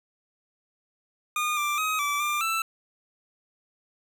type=tone with pitch steps; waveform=25% pulse; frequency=1220 / 1181 / 1263 / 1159 / 1191 / 1328 Hz; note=D#6 / D6 / D#6 / D6 / D6 / E6; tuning=-34 / +9 / +26 / -23 / +24 / +12 cents; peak=-21 dBFS; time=1.36-2.62 s; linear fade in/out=2 ms; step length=210 ms; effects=none